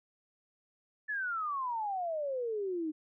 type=exponential sweep; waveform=sine; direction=down; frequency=1755 to 302.1 Hz; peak=-32 dBFS; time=1.08-2.92 s; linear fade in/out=20 ms; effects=none